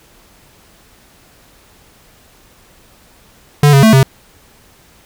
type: tone with pitch steps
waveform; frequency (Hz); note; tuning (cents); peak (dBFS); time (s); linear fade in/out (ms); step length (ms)
square; 145.9 / 137.9 / 220.3 / 133.7; D3 / C#3 / A3 / C3; -11 / -9 / +2 / +38; -5; 3.63-4.03; 2; 100
effects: pink hiss -47 dBFS RMS until 5.05 s